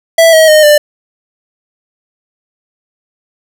square tone with pitch steps, 659.3 / 636.8 / 615.1 / 594.2 Hz, E5 / D#5 / D#5 / D5, 0 / +40 / -20 / +20 cents, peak -3 dBFS, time 0.18-0.78 s, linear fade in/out 5 ms, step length 150 ms, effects none

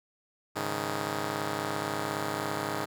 5% pulse chord, Ab suspended fourth, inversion none, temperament just, 103.83 / 138.43 / 155.74 Hz, Ab2 / Db3 / Eb3, 0 / -2 / +2 cents, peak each -25 dBFS, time 0.55-2.86 s, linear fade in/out 20 ms, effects none

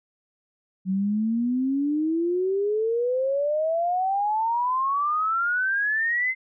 sine exponential sweep, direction up, 185 to 2084 Hz, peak -21 dBFS, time 0.85-6.35 s, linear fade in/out 50 ms, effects none

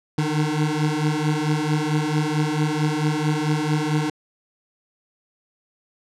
25% pulse beating tone pair, 150 / 154.5 Hz, D3 / D#3, +37 / -12 cents, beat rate 4.5 Hz, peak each -19 dBFS, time 0.18-4.1 s, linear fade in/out 5 ms, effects low-pass 8000 Hz 12 dB/octave

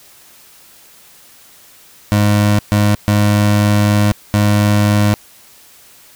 25% pulse tone bursts at uneven times, 103.83 Hz, G#2, in tune, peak -6 dBFS, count 4, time 2.12-2.59 / 2.72-2.95 / 3.08-4.12 / 4.34-5.14 s, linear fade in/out 0 ms, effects white hiss -44 dBFS RMS until 6.15 s

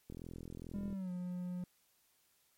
click train, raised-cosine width 3 ms, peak -34 dBFS, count 36, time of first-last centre 0.1-0.927 s, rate 42.3 Hz
triangle tone with pitch glide, 200 to 179.21 Hz, G3 to F3, +35 to +45 cents, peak -36 dBFS, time 0.74-1.64 s, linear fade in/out 2 ms, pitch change -190 cents, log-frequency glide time 0.9-1.11 s
effects white hiss -73 dBFS RMS until 2.57 s + MP3 64 kbps

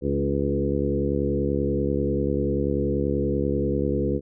harmonic tone with a mistuned harmonic, 70.3 Hz, C#2, 25 cents sharp, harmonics 1 / 2 / 3 / 4 / 5 / 6 / 7, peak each -29 / -29 / -29 / -29 / -29 / -29 / -29 dBFS, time 0.01-4.21 s, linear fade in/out 50 ms, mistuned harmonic 4, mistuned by +16 cents, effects none

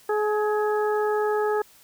harmonic tone with a mistuned harmonic, 423 Hz, G#4, 32 cents sharp, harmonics 1 / 2 / 3 / 4, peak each -22 / -28 / -32 / -34 dBFS, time 0.09-1.62 s, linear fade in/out 5 ms, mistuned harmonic 4, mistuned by -25 cents, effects white hiss -54 dBFS RMS until 1.83 s

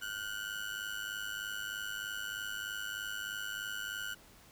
30% pulse ring-modulated tone, 1480 Hz, F#6, in tune, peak -32 dBFS, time 0.01-4.15 s, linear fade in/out 20 ms, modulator 51.6 Hz, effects pink hiss -59 dBFS RMS until 4.51 s

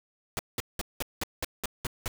pink noise bursts, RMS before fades -31 dBFS, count 9, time 0.37-2.079 s, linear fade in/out 0 ms, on 21 ms, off 190 ms, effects none

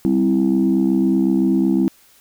sine chord, C major, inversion second, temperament equal, 196 / 261.6 / 329.6 Hz, G3 / C4 / E4, 0 / 0 / 0 cents, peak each -17 dBFS, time 0.05-1.88 s, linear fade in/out 0 ms, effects tanh soft clip ceiling -7 dBFS + white hiss -52 dBFS RMS until 2.2 s

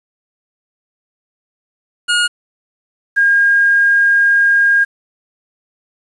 25% pulse / sine tone pair in turn, 1434 / 1619.5 Hz, F6 / G#6, +45 / -44 cents, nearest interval major second, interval 211 cents, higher second, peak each -8 dBFS, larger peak neither, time 2.08-2.28 / 3.16-4.85 s, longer second, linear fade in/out 20 ms, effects resampled to 24000 Hz + 7-bit

